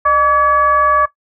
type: tone with frequency modulation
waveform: sine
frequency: 1147 Hz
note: D6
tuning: 41 cents flat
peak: -8 dBFS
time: 0.05-1.06 s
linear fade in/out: 10 ms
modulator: 540 Hz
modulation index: 0.64
effects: noise-tail reverb RT60 0.1 s tail -17 dB re dry